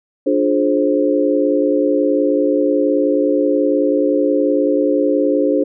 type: chord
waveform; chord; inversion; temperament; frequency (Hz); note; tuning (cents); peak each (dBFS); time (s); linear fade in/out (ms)
sine; D half-diminished seventh; none; just; 293.7 / 352.4 / 422.9 / 528.6; D4 / F4 / Ab4 / C5; 0 / +16 / +31 / +18; -16 / -21 / -19 / -17; 0.26-5.64; 10
effects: none